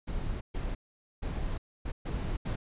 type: noise bursts at uneven times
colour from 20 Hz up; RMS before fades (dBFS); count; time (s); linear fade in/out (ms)
brown; -33; 6; 0.07-0.41 / 0.54-0.75 / 1.22-1.58 / 1.85-1.92 / 2.05-2.37 / 2.45-2.56; 10
effects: resampled to 8000 Hz